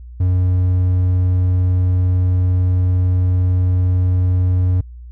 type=tone; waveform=triangle; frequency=91.1 Hz; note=F#2; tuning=26 cents flat; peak=-10 dBFS; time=0.2-4.81 s; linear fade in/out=5 ms; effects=added 60 Hz sine -32 dBFS peak until 5.11 s